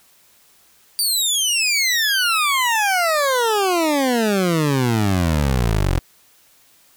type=exponential sweep; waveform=20% pulse; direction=down; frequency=4707 to 42.25 Hz; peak=-11 dBFS; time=0.99-5.99 s; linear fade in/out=0 ms; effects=white hiss -54 dBFS RMS until 6.96 s